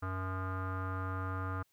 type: tone with low-pass filter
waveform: square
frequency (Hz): 94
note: F#2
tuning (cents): +28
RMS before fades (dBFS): -37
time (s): 0.02-1.63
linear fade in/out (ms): 10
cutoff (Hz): 1300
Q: 8.7
effects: white hiss -75 dBFS RMS until 1.72 s